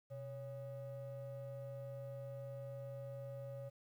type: ring-modulated tone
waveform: triangle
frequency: 341.3 Hz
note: F4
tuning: 40 cents flat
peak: -39 dBFS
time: 0.1-3.7 s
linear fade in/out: 20 ms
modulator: 214 Hz
effects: tanh soft clip ceiling -36 dBFS + 12-bit